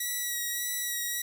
5% pulse tone with vibrato, 1930 Hz, B6, 40 cents flat, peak -20 dBFS, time 0-1.22 s, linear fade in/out 5 ms, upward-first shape sine, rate 1.7 Hz, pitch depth 23 cents each way, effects none

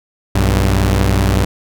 sawtooth tone pair together, 61.1 / 97.3 Hz, B1 / G2, -18 / -12 cents, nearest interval minor sixth, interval 806 cents, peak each -10 dBFS, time 0.35-1.45 s, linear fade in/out 5 ms, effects none

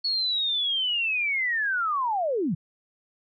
sine linear sweep, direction down, 4397 to 136.6 Hz, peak -23 dBFS, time 0.04-2.55 s, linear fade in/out 10 ms, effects none

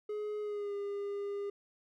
triangle tone with pitch glide, 420.7 to 404 Hz, G#4 to G#4, +22 to -48 cents, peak -33 dBFS, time 0.09-1.5 s, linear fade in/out 5 ms, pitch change -70 cents, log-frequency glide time 0.41-0.74 s, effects none

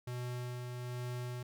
square tone with tremolo, 123.47 Hz, B2, in tune, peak -38 dBFS, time 0.07-1.43 s, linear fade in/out 5 ms, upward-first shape sine, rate 1.2 Hz, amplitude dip 30%, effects none

